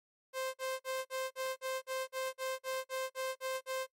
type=tone bursts; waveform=sawtooth; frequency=523.3 Hz; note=C5; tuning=in tune; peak=-31 dBFS; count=14; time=0.33-3.868 s; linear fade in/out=50 ms; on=210 ms; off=46 ms; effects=noise-tail reverb RT60 0.1 s tail -19 dB re dry + MP3 64 kbps